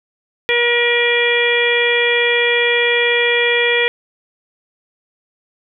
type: harmonic tone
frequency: 477.7 Hz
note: A#4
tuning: 42 cents sharp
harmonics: 1 / 2 / 3 / 4 / 5 / 6 / 7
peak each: -17 / -27 / -28 / -17 / -18 / -29 / -21 dBFS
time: 0.49-3.88 s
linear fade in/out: 0 ms
effects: none